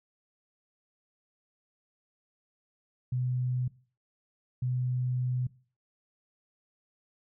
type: tone bursts at uneven times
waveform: sine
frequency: 125.8 Hz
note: B2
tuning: 32 cents sharp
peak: -27 dBFS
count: 2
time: 3.12-3.68 / 4.62-5.47 s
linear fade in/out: 5 ms
effects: noise-tail reverb RT60 0.4 s tail -20 dB re dry